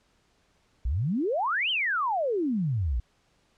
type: exponential two-way sweep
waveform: sine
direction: up then down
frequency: 53.3 to 3187 to 53.3 Hz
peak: -24 dBFS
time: 0.85-3 s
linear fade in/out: 5 ms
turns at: 1.7 s
effects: pink hiss -67 dBFS RMS until 3.57 s + low-pass 7000 Hz 12 dB/octave